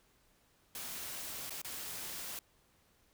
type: noise with dropouts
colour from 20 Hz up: white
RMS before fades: -43 dBFS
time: 0.75-2.39 s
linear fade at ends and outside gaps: 1 ms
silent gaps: 1.496-1.506 / 1.617-1.647 s
effects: pink hiss -70 dBFS RMS until 3.13 s